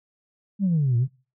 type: exponential two-way sweep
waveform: sine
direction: down then up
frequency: 207.7 to 115.4 to 140.8 Hz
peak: -17 dBFS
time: 0.59-1.08 s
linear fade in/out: 50 ms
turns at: 0.97 s
effects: noise-tail reverb RT60 0.3 s tail -20 dB re dry + tanh soft clip ceiling -15 dBFS